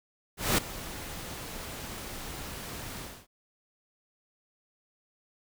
pink noise with ADSR envelope, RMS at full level -23 dBFS, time 0.37-3.27 s, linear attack 210 ms, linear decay 7 ms, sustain -17 dB, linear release 270 ms, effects none

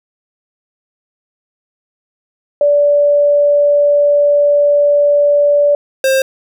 sine / square tone pair in turn, 580 / 531.4 Hz, D5 / C5, -22 / +27 cents, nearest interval major second, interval 151 cents, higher first, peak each -7 / -10 dBFS, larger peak first, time 2.61-5.75 / 6.04-6.22 s, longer first, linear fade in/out 2 ms, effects none

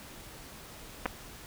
clicks, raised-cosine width 0.5 ms, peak -15 dBFS, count 2, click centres 1.057 / 1.061 s, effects pink hiss -48 dBFS RMS until 1.46 s

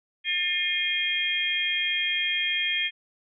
sine tone cluster, 1784 / 2127 / 2457 / 3234 Hz, A6 / C7 / D#7 / G#7, +23 / +28 / -22 / -47 cents, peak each -32 / -30 / -29 / -27 dBFS, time 0.24-2.91 s, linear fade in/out 50 ms, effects none

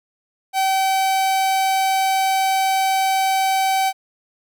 45% pulse tone, 768 Hz, G5, 36 cents flat, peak -16 dBFS, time 0.53-3.93 s, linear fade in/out 50 ms, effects none

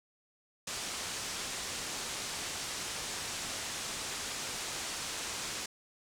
white low-pass noise, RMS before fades -39 dBFS, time 0.67-5.66 s, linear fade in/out 5 ms, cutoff 8300 Hz, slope 24 dB/octave, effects none

